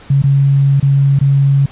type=tone with dropouts; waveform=sine; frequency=138.59 Hz; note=C#3; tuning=in tune; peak=-7 dBFS; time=0.1-1.66 s; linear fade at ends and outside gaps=5 ms; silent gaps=0.221-0.238 / 0.8-0.826 / 1.19-1.211 s; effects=pink hiss -39 dBFS RMS until 1.71 s + resampled to 8000 Hz